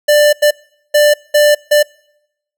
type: tone bursts at uneven times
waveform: square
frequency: 592 Hz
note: D5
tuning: 14 cents sharp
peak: -7 dBFS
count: 5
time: 0.08-0.33 / 0.42-0.51 / 0.94-1.14 / 1.34-1.55 / 1.71-1.83 s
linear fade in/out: 10 ms
effects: noise-tail reverb RT60 0.8 s tail -26 dB re dry